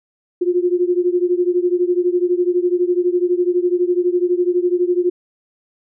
sine beating tone pair, 351.8 / 363.8 Hz, F4 / F#4, +13 / -29 cents, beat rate 12 Hz, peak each -16 / -18 dBFS, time 0.41-5.1 s, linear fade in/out 10 ms, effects none

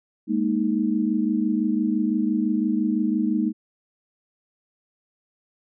sine chord, Ab suspended second, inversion none, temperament just, 207.7 / 233.6 / 311.5 Hz, Ab3 / Bb3 / Eb4, 0 / +4 / +2 cents, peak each -24 dBFS, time 0.27-3.53 s, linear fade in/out 50 ms, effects none

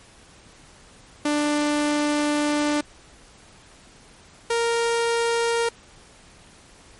sawtooth tone pair in turn, 295.6 / 465.6 Hz, D4 / A#4, +11 / -2 cents, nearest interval minor sixth, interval 787 cents, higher second, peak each -16 dBFS, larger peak neither, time 1.25-2.81 / 4.5-5.69 s, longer first, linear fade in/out 5 ms, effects pink hiss -50 dBFS RMS until 6.99 s + MP3 48 kbps

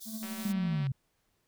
white high-pass noise, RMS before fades -45 dBFS, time 0-0.53 s, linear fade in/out 20 ms, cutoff 3400 Hz, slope 96 dB/octave
triangle tone with tremolo, 220 Hz, A3, in tune, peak -33 dBFS, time 0.05-0.85 s, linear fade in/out 50 ms, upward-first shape sine, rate 12 Hz, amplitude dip 60%
click train, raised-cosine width 0.3 ms, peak -30 dBFS, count 123, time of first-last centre 0.23-0.869 s, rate 191 Hz
sine linear sweep, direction down, 207.7 to 128.6 Hz, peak -28 dBFS, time 0.45-0.92 s, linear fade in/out 5 ms
effects pink hiss -75 dBFS RMS until 1.47 s

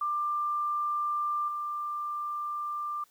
sine tone with level steps, 1188 Hz, D6, 20 cents sharp, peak -27 / -31 dBFS, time 0.01-3.04 s, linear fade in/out 5 ms, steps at 1.48 s, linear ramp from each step 2 ms, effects white hiss -65 dBFS RMS until 3.1 s

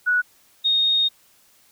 sine tone pair in turn, 1470 / 3712 Hz, F#6 / A#7, -12 / -8 cents, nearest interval octave + major third, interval 1604 cents, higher second, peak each -16 dBFS, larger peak neither, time 0.06-0.22 / 0.64-1.09 s, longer second, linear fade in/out 20 ms, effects white hiss -57 dBFS RMS until 1.71 s

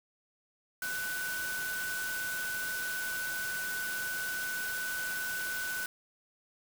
sine tone in noise, 1496 Hz, F#6, 19 cents sharp, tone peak -34 dBFS, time 0.82-5.86 s, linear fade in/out 2 ms, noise white, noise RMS -40 dBFS, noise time 0.82-5.86 s, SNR +3 dB, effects none

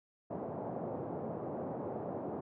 white band-pass noise, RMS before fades -40 dBFS, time 0.3-2.41 s, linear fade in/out 10 ms, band 110 to 710 Hz, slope 24 dB/octave, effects none

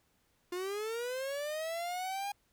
45% pulse linear sweep, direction up, 350.1 to 817 Hz, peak -35 dBFS, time 0.52-2.32 s, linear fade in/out 5 ms, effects pink hiss -73 dBFS RMS until 2.52 s

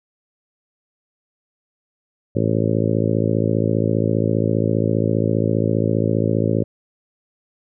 harmonic tone, 55 Hz, A1, in tune, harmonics 2 / 3 / 4 / 5 / 6 / 7 / 8 / 9 / 10, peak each -21 / -23 / -24 / -25 / -26 / -26 / -27 / -28 / -28 dBFS, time 2.35-6.64 s, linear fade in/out 10 ms, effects none

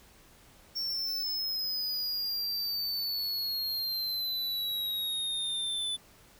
square exponential sweep, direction down, 5480 to 3482 Hz, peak -31 dBFS, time 0.75-5.97 s, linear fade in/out 20 ms, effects pink hiss -58 dBFS RMS until 6.39 s

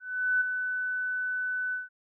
sine tone with ADSR envelope, 1500 Hz, F#6, 23 cents sharp, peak -21 dBFS, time 0-1.89 s, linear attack 410 ms, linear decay 11 ms, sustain -7 dB, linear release 160 ms, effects none

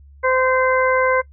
harmonic tone, 516 Hz, C5, 24 cents flat, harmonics 1 / 2 / 3 / 4, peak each -17 / -20 / -22 / -23 dBFS, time 0.23-1.22 s, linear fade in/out 20 ms, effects noise-tail reverb RT60 0.1 s tail -21 dB re dry + added 70 Hz sine -42 dBFS peak until 1.32 s

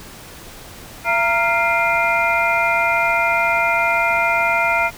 sine tone cluster, 677 / 930 / 1391 / 2095 / 2410 Hz, E5 / A#5 / F6 / C7 / D7, +46 / -4 / -7 / +2 / +44 cents, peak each -21 dBFS, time 1.04-4.91 s, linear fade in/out 50 ms, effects pink hiss -38 dBFS RMS until 4.97 s

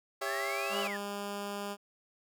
20% pulse chord, C# diminished, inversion second, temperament just, 399.1 / 554.4 / 665.2 Hz, G4 / C#5 / E5, +31 / 0 / +16 cents, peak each -33 dBFS, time 0.21-0.88 s, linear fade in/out 10 ms
sine exponential two-way sweep, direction up then down, 1661.2 to 3024 to 1661.2 Hz, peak -37 dBFS, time 0.25-0.97 s, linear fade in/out 5 ms, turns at 0.81 s
10% pulse tone, 202.4 Hz, G#3, 44 cents flat, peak -28 dBFS, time 0.69-1.77 s, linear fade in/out 50 ms
effects none

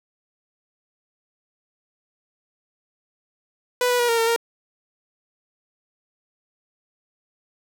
sawtooth tone with pitch steps, 494.4 / 490.6 / 480.6 / 462.8 / 455.2 / 464.7 Hz, B4 / B4 / B4 / A#4 / A#4 / A#4, +2 / -12 / -47 / -13 / -41 / -5 cents, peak -14 dBFS, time 3.81-4.362 s, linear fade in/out 2 ms, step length 92 ms, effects none

